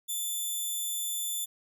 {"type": "tone", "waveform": "5% pulse", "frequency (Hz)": 3520, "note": "A7", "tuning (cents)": 0, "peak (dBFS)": -23, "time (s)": [0.08, 1.46], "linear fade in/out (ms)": 20, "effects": []}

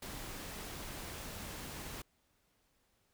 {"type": "noise", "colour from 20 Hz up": "pink", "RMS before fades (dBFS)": -45, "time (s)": [0.02, 2.02], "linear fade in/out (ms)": 5, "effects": ["pink hiss -75 dBFS RMS until 3.13 s"]}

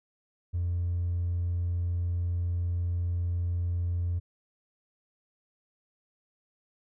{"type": "tone with hard clipping", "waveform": "sine", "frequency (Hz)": 87.31, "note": "F2", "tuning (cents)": 0, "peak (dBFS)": -27, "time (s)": [0.53, 4.2], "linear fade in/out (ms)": 20, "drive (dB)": 1, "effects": []}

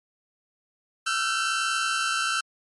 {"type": "tone cluster", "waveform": "sawtooth", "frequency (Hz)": [1331, 1392, 1540], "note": ["E6", "F6", "G6"], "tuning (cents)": [16, -6, -31], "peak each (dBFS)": [-23, -28, -24], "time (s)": [1.06, 2.41], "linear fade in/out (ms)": 10, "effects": ["MP3 48 kbps"]}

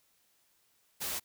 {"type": "noise", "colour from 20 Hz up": "white", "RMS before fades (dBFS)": -36, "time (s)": [1, 1.2], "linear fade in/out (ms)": 20, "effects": ["white hiss -71 dBFS RMS until 1.24 s"]}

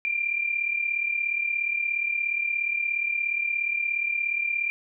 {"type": "tone pair together", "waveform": "sine", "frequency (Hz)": [2349, 2386], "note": ["D7", "D7"], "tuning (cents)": [0, 27], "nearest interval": "unison", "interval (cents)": 27, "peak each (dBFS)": [-30, -25], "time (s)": [0.05, 4.7], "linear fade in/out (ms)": 0, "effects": []}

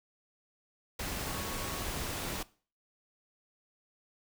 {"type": "tone in noise", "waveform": "sine", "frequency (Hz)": 1108.7, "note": "C#6", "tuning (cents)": 0, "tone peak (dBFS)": -46, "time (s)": [1.27, 1.85], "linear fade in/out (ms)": 5, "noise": "pink", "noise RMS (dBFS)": -37, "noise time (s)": [0.99, 2.43], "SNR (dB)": -12, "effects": ["noise-tail reverb RT60 0.4 s tail -20 dB re dry"]}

